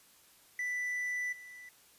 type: tone with level steps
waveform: triangle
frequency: 1981 Hz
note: B6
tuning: 5 cents sharp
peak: -31 / -46 dBFS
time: 0.59-1.69 s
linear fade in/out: 2 ms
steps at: 1.32 s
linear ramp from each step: 10 ms
effects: white hiss -62 dBFS RMS until 1.98 s + resampled to 32000 Hz